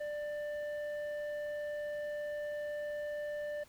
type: tone with low-pass filter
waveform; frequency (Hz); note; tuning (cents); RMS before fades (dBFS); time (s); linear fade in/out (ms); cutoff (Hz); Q
square; 592; D5; +14; -39; 0-3.64; 10; 1400; 1.6
effects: pink hiss -62 dBFS RMS until 3.68 s

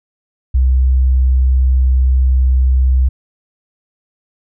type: tone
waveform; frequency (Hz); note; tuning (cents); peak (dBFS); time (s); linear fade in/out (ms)
sine; 64.4; C2; -27; -8; 0.54-3.09; 10
effects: none

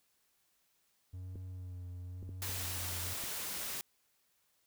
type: tone with vibrato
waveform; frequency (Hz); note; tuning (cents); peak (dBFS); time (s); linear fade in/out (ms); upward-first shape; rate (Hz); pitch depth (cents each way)
triangle; 90.8; F#2; -32; -40; 1.13-3.14; 10; sine; 0.96; 30
type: clicks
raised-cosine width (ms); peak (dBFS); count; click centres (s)
3; -36; 5; 1.357 / 2.228 / 2.292 / 2.494 / 3.238
type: noise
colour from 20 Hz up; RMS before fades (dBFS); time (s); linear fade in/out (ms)
white; -40; 2.42-3.81; 0
effects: white hiss -75 dBFS RMS until 4.66 s

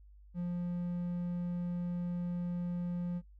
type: tone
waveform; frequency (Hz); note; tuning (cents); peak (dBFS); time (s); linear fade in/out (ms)
triangle; 175.6; F3; +10; -31; 0.34-3.22; 50
effects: noise-tail reverb RT60 0.1 s tail -22 dB re dry + added 50 Hz sine -54 dBFS peak until 3.39 s

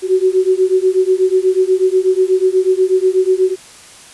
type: beating tone pair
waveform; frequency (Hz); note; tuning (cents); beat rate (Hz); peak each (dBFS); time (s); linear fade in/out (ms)
sine; 370 / 378.2; F#4 / F#4; 0 / +38; 8.2; -13; 0.02-3.56; 50
effects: white hiss -39 dBFS RMS until 4.13 s + resampled to 24000 Hz

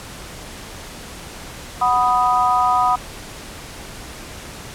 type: chord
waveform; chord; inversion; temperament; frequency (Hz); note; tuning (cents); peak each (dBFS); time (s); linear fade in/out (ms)
sine; B major; second; equal; 740 / 987.8 / 1244.5; F#5 / B5 / D#6; 0 / 0 / 0; -18; 1.81-2.96; 10
effects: pink hiss -35 dBFS RMS until 4.74 s + low-pass 11000 Hz 12 dB/octave

